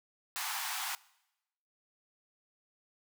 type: high-pass noise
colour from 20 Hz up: pink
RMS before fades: -37 dBFS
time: 0.36-0.95 s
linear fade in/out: 0 ms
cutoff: 740 Hz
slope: 96 dB/octave
effects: noise-tail reverb RT60 0.9 s tail -22 dB re dry